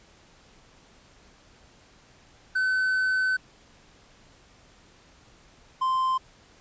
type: tone pair in turn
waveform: triangle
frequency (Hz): 1518 / 1041.4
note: F#6 / C6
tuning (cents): +44 / -8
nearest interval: perfect fifth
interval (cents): 652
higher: first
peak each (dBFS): -20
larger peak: neither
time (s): 2.55-3.37 / 5.81-6.18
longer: first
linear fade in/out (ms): 10
effects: pink hiss -56 dBFS RMS until 6.6 s + resampled to 16000 Hz